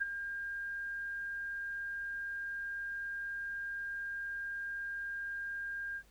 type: tone with ADSR envelope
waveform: sine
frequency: 1606 Hz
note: G6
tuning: 41 cents sharp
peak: -28 dBFS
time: 0-6.03 s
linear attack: 19 ms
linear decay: 21 ms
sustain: -9 dB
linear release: 68 ms
effects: added 50 Hz sine -62 dBFS peak until 6.1 s + pink hiss -67 dBFS RMS until 6.1 s